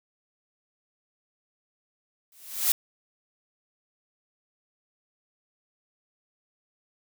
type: noise with exponential growth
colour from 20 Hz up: blue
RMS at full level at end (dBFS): -19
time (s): 2.32-2.72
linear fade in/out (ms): 2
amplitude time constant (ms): 86
effects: none